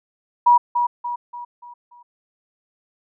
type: tone with echo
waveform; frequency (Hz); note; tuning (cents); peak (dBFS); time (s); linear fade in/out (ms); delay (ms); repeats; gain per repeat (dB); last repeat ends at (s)
sine; 964; B5; -42; -9; 0.46-0.58; 10; 290; 5; -7; 2.03
effects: none